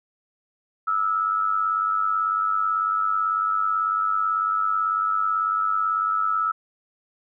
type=tone with amplitude modulation; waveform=sine; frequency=1305 Hz; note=E6; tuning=18 cents flat; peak=-17 dBFS; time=0.87-6.52 s; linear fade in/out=10 ms; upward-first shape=sine; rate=98.1 Hz; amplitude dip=65%; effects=none